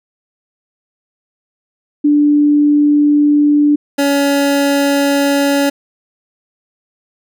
sine / 25% pulse tone pair in turn, 293.7 / 281.7 Hz, D4 / C#4, 0 / +28 cents, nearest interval minor second, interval 72 cents, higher first, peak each -7 dBFS, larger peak neither, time 2.04-3.76 / 3.98-5.7 s, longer neither, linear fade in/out 10 ms, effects none

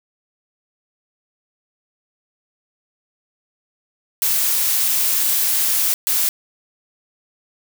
blue noise bursts at uneven times, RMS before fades -18 dBFS, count 2, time 4.22-5.94 / 6.07-6.29 s, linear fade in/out 0 ms, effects none

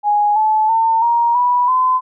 sine tone with pitch steps, 830 / 865.2 / 902 / 940.3 / 980.2 / 1021.8 Hz, G#5 / A5 / A5 / A#5 / B5 / C6, -1 / -29 / +43 / +15 / -13 / -41 cents, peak -11 dBFS, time 0.03-2.01 s, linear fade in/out 50 ms, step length 330 ms, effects none

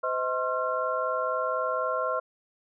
sine tone cluster, 511 / 635 / 1065 / 1370 Hz, C5 / D#5 / C6 / F6, -41 / +35 / +30 / -34 cents, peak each -31 dBFS, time 0.03-2.2 s, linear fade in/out 10 ms, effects none

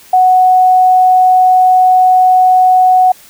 sine tone, 740 Hz, F#5, in tune, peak -4 dBFS, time 0.13-3.12 s, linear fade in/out 5 ms, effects white hiss -40 dBFS RMS until 3.29 s

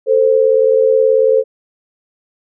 sine tone pair together, 444.8 / 523.3 Hz, A4 / C5, +19 / 0 cents, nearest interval minor third, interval 281 cents, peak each -11 dBFS, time 0.06-1.44 s, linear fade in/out 50 ms, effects none

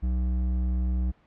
sine tone with hard clipping, 62.2 Hz, B1, 13 cents sharp, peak -25 dBFS, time 0.02-1.12 s, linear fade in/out 20 ms, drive 8 dB, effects pink hiss -61 dBFS RMS until 1.26 s + low-pass 2000 Hz 12 dB/octave

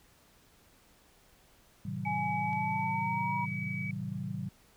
sine chord, A diminished seventh, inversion none, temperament just, 110 / 132 / 158.4 / 190.08 Hz, A2 / C3 / Eb3 / Gb3, 0 / +16 / +31 / +47 cents, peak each -41 / -40 / -40 / -38 dBFS, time 1.85-4.49 s, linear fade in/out 5 ms
sine tone with pitch glide, 837 to 955.9 Hz, G#5 to A#5, +13 to +43 cents, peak -31 dBFS, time 2.05-3.46 s, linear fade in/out 20 ms, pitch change +230 cents, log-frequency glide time 2.39-3.35 s
sine tone, 2278 Hz, C#7, 47 cents sharp, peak -37 dBFS, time 2.05-3.91 s, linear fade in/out 2 ms
click, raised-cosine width 0.2 ms, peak -36 dBFS, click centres 2.531 s
effects pink hiss -63 dBFS RMS until 4.76 s

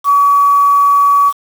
sine tone with quantisation, 1135 Hz, C#6, 41 cents sharp, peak -6 dBFS, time 0.04-1.33 s, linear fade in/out 50 ms, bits 5, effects none

